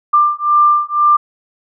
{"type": "beating tone pair", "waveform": "sine", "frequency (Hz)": [1188, 1190], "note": ["D6", "D6"], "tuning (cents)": [20, 22], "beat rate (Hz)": 2, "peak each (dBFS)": -12, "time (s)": [0.13, 1.17], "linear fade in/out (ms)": 10, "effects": []}